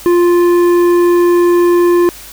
sine tone with tanh clipping, 349.2 Hz, F4, in tune, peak -8 dBFS, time 0.06-2.09 s, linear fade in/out 0 ms, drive 10 dB, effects added 50 Hz sine -41 dBFS peak until 2.32 s + white hiss -33 dBFS RMS until 2.32 s

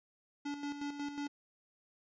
square tone with tremolo, 287.5 Hz, D4, 37 cents flat, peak -37 dBFS, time 0.45-1.28 s, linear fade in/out 10 ms, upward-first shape square, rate 5.5 Hz, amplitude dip 55%, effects resampled to 16000 Hz

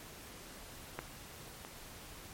clicks, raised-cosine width 0.5 ms, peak -22 / -30 dBFS, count 2, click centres 0.99 / 1.649 s, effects pink hiss -51 dBFS RMS until 2.33 s + MP3 64 kbps

